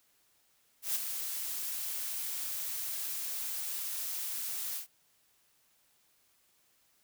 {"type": "noise with ADSR envelope", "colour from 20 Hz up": "blue", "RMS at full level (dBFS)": -30, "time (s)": [0.82, 4.87], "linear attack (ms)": 130, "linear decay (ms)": 21, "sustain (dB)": -7, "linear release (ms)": 110, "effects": ["white hiss -70 dBFS RMS until 7.03 s"]}